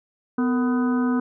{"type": "harmonic tone with a mistuned harmonic", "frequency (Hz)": 249.9, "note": "B3", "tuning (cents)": 21, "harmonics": [1, 2, 3, 4, 5, 6], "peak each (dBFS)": [-19, -31, -37, -34, -34, -36], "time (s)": [0.38, 1.2], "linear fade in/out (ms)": 5, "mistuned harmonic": 2, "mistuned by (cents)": -150, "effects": []}